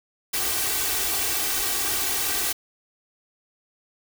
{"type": "noise with comb filter", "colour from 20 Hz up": "white", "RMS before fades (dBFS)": -25, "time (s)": [0.33, 2.53], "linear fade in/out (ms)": 10, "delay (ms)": 2.6, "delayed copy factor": 0.9, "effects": []}